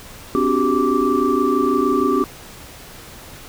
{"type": "tone cluster", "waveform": "sine", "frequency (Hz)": [257.6, 288.7, 371.1, 397.4, 1168], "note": ["C4", "D4", "F#4", "G4", "D6"], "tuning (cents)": [-27, -30, 5, 24, -10], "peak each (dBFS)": -21, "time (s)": [0.35, 2.24], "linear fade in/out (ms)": 0, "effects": ["pink hiss -39 dBFS RMS until 3.48 s"]}